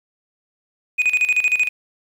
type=tone with tremolo; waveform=sine; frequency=2489 Hz; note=D#7; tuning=in tune; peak=-10 dBFS; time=0.98-1.69 s; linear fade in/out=20 ms; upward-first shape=square; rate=13 Hz; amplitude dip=80%; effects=tanh soft clip ceiling -12 dBFS + 8-bit